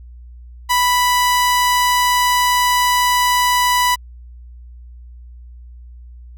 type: tone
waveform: sawtooth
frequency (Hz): 987.8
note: B5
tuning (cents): 0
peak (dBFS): -9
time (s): 0.69-3.96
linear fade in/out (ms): 20
effects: added 60 Hz sine -35 dBFS peak until 6.37 s